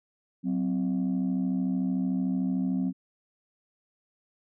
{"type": "tone pair together", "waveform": "sine", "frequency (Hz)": [186.58, 260], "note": ["F#3", "C4"], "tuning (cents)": [15, -11], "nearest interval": "tritone", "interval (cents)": 574, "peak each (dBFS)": -26, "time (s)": [0.43, 2.93], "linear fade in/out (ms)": 50, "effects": ["tanh soft clip ceiling -21 dBFS"]}